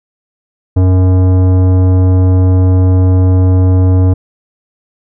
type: tone with tanh clipping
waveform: sine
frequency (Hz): 92.5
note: F#2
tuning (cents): 0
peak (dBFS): -7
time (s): 0.76-4.14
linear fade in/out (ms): 10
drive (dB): 15
effects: none